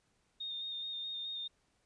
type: tone with vibrato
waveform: sine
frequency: 3671 Hz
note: A#7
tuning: 27 cents flat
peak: -38 dBFS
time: 0.4-1.48 s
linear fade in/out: 10 ms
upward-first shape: square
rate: 4.7 Hz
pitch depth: 17 cents each way
effects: pink hiss -75 dBFS RMS until 1.85 s + resampled to 22050 Hz